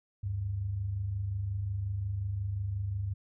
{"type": "tone pair together", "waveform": "sine", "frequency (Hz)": [74.2, 99.81], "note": ["D2", "G2"], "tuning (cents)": [18, 32], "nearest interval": "perfect fourth", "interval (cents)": 514, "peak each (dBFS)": [-40, -31], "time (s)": [0.23, 3.14], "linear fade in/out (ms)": 10, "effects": []}